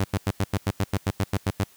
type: tone bursts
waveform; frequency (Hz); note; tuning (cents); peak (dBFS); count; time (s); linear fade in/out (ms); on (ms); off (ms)
sawtooth; 98; G2; 0; -17; 13; 0-1.64; 5; 44; 89
effects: white hiss -55 dBFS RMS until 1.76 s